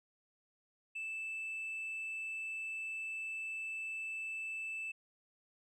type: tone with tanh clipping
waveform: triangle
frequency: 2637 Hz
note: E7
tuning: in tune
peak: -39 dBFS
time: 0.95-4.92 s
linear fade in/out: 10 ms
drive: 6 dB
effects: none